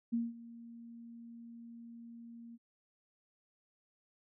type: tone with ADSR envelope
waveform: sine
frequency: 233.1 Hz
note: A#3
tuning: in tune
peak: -29 dBFS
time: 0.12-2.58 s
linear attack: 19 ms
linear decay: 190 ms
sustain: -19 dB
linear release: 37 ms
effects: none